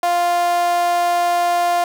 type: tone with high-pass filter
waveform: sawtooth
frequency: 349.2 Hz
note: F4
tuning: in tune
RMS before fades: -17 dBFS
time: 0.03-1.84 s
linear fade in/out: 2 ms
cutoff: 730 Hz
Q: 4.6
effects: none